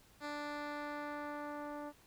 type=tone with low-pass filter sweep; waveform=10% pulse; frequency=293.7 Hz; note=D4; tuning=in tune; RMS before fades=-43 dBFS; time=0.2-1.93 s; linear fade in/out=50 ms; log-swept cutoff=5600 to 860 Hz; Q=0.72; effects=pink hiss -65 dBFS RMS until 2.06 s